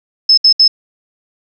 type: tone bursts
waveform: sine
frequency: 5210 Hz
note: E8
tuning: 21 cents flat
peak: -4 dBFS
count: 3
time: 0.29-0.679 s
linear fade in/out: 5 ms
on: 85 ms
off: 67 ms
effects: none